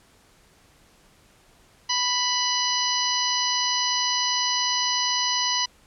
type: harmonic tone with a mistuned harmonic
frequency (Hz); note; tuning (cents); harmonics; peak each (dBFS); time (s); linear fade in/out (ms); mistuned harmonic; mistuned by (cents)
987.8; B5; 0; 1 / 2 / 3 / 4 / 5 / 6; -28 / -32 / -28 / -29 / -27 / -29; 1.89-5.66; 10; 4; +51
effects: pink hiss -57 dBFS RMS until 5.86 s + low-pass 11000 Hz 12 dB/octave